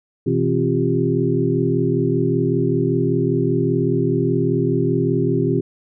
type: tone cluster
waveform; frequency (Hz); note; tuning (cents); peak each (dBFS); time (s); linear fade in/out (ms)
sine; 125.6 / 164.1 / 266.4 / 351.8 / 396.9; B2 / E3 / C4 / F4 / G4; +30 / -8 / +31 / +13 / +22; -22; 0.26-5.61; 10
effects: none